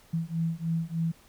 sine beating tone pair, 163.2 / 166.5 Hz, E3 / E3, -17 / +18 cents, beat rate 3.3 Hz, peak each -30 / -30 dBFS, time 0.13-1.12 s, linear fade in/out 10 ms, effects pink hiss -58 dBFS RMS until 1.28 s

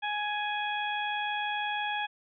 harmonic tone, 834 Hz, G#5, 7 cents sharp, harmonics 1 / 2 / 3 / 4, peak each -32 / -35 / -37 / -38 dBFS, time 0.02-2.07 s, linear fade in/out 20 ms, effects none

